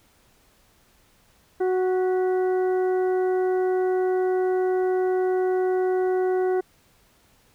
harmonic tone with a mistuned harmonic, 370 Hz, F#4, in tune, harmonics 1 / 2 / 3 / 4 / 5, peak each -20 / -30 / -42 / -39 / -45 dBFS, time 1.6-6.61 s, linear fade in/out 10 ms, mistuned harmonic 5, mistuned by +82 cents, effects pink hiss -60 dBFS RMS until 7.54 s

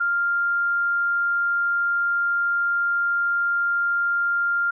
sine tone, 1396.9 Hz, F6, in tune, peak -19 dBFS, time 0-4.71 s, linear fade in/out 10 ms, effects none

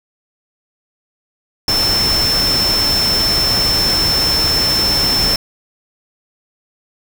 sine tone in noise, 5330 Hz, E8, 18 cents sharp, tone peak -13 dBFS, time 1.68-5.36 s, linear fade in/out 2 ms, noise pink, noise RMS -20 dBFS, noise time 1.68-5.36 s, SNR +4 dB, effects none

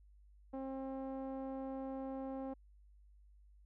sawtooth tone with low-pass filter, 266.8 Hz, C4, 34 cents sharp, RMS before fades -43 dBFS, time 0.53-2.54 s, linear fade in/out 10 ms, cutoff 730 Hz, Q 1.6, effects added 50 Hz sine -60 dBFS peak until 3.65 s

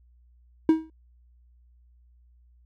triangle tone with exponential decay, 319 Hz, D#4, 43 cents sharp, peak -10 dBFS, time 0.69-0.9 s, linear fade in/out 2 ms, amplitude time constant 44 ms, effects added 60 Hz sine -55 dBFS peak until 2.65 s

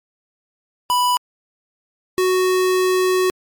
square tone pair in turn, 987.8 / 370 Hz, B5 / F#4, 0 / 0 cents, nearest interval octave + perfect fourth, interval 1700 cents, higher first, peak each -15 dBFS, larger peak neither, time 0.9-1.17 / 2.18-3.3 s, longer second, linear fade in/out 0 ms, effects MP3 96 kbps

